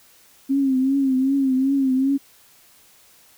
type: tone with vibrato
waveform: sine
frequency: 267.7 Hz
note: C4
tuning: 40 cents sharp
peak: -16 dBFS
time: 0.49-2.18 s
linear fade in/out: 20 ms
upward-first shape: triangle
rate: 2.6 Hz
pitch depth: 77 cents each way
effects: white hiss -53 dBFS RMS until 3.37 s